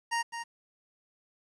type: tone with echo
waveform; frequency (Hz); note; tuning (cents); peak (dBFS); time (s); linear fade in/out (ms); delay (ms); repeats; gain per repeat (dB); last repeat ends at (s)
25% pulse; 932.3; A#5; 0; -24; 0.11-0.23; 20; 210; 1; -8; 0.44
effects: resampled to 22050 Hz + 10-bit